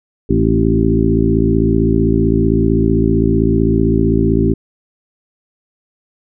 harmonic tone with a mistuned harmonic, 55.6 Hz, A1, 19 cents sharp, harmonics 1 / 2 / 3 / 4 / 5 / 6 / 7, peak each -18 / -18 / -18 / -18 / -18 / -18 / -18 dBFS, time 0.29-4.54 s, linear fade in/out 10 ms, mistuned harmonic 5, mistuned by -34 cents, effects none

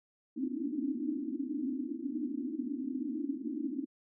pink band-pass noise, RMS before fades -36 dBFS, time 0.36-3.86 s, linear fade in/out 20 ms, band 240 to 320 Hz, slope 96 dB/octave, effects none

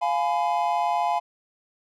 triangle chord, F diminished, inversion none, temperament just, 698.5 / 838.1 / 1005.8 Hz, F5 / Ab5 / Cb6, 0 / +16 / +31 cents, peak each -23 / -23 / -26 dBFS, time 0.01-1.2 s, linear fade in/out 20 ms, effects none

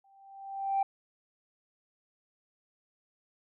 sine tone with exponential growth, 784 Hz, G5, in tune, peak -22 dBFS, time 0.04-0.83 s, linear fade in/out 5 ms, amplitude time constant 170 ms, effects tanh soft clip ceiling -21 dBFS

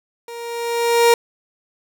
30% pulse tone with level ramp, 469.4 Hz, A#4, 12 cents sharp, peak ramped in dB -29 to -6 dBFS, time 0.28-1.14 s, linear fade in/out 2 ms, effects none

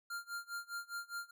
square tone with tremolo, 1396 Hz, F6, 1 cent flat, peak -39 dBFS, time 0.1-1.31 s, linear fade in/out 5 ms, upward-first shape sine, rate 4.9 Hz, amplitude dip 95%, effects none

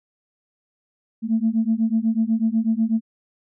sine beating tone pair, 220 / 228.1 Hz, A3 / A#3, 0 / -37 cents, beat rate 8.1 Hz, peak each -20 dBFS, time 1.22-3.01 s, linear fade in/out 50 ms, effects tanh soft clip ceiling -10 dBFS

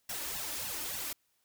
white noise with flanger, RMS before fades -38 dBFS, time 0.09-1.13 s, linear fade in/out 5 ms, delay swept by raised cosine 1.1 to 3.4 ms, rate 3.5 Hz, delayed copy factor +0.75, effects white hiss -75 dBFS RMS until 1.44 s

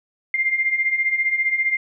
sine beating tone pair, 2093 / 2108 Hz, C7 / C7, 0 / +12 cents, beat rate 15 Hz, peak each -24 / -19 dBFS, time 0.34-1.77 s, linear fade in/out 2 ms, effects none

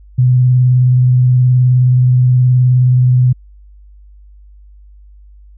sine tone with vibrato, 126 Hz, B2, 35 cents sharp, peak -6 dBFS, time 0.18-3.33 s, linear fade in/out 10 ms, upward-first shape sine, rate 19 Hz, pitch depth 23 cents each way, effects added 50 Hz sine -37 dBFS peak until 5.57 s

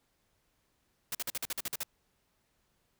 white noise bursts, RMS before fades -35 dBFS, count 10, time 1.12-1.833 s, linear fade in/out 2 ms, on 29 ms, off 47 ms, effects pink hiss -75 dBFS RMS until 2.99 s

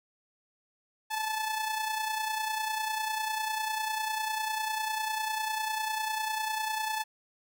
sawtooth tone with amplitude modulation, 870 Hz, A5, 20 cents flat, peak -24 dBFS, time 1.1-7.04 s, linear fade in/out 20 ms, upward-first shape sine, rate 30 Hz, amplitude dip 50%, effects none

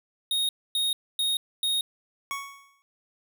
square tone bursts, 3729 Hz, A#7, in tune, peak -24 dBFS, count 4, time 0.31-1.81 s, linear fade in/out 2 ms, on 180 ms, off 260 ms
25% pulse tone with exponential decay, 1112 Hz, C#6, 5 cents sharp, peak -24 dBFS, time 2.31-2.82 s, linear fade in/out 0 ms, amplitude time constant 110 ms
effects none

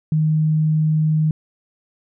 sine tone, 155.56 Hz, D#3, in tune, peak -14 dBFS, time 0.12-1.31 s, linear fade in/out 2 ms, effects none

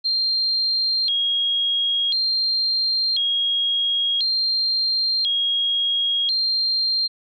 sine tone with vibrato, 3704 Hz, A#7, 12 cents flat, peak -18 dBFS, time 0.04-7.08 s, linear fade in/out 20 ms, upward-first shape square, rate 0.48 Hz, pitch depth 210 cents each way, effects none

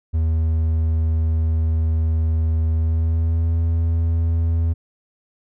triangle tone with pitch glide, 80.3 to 82.61 Hz, E2 to E2, -45 to +4 cents, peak -14 dBFS, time 0.13-4.74 s, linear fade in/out 20 ms, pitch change +49 cents, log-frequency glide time 2.71-3.54 s, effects none

